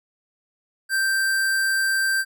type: tone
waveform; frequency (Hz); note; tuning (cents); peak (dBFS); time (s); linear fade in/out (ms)
square; 1568; G6; 0; -20; 0.89-2.25; 50
effects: none